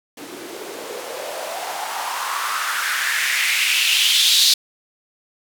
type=noise with band-pass filter sweep; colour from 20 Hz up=blue; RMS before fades=-21 dBFS; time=0.17-4.54 s; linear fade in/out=5 ms; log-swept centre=290 to 4100 Hz; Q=3.6; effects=none